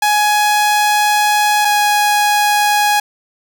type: tone pair in turn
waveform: sawtooth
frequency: 837 / 830.7 Hz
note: G#5 / G#5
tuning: +13 / 0 cents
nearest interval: unison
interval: 13 cents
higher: first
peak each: -7 dBFS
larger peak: neither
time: 0.02-1.65 / 1.65-3 s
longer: first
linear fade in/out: 5 ms
effects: none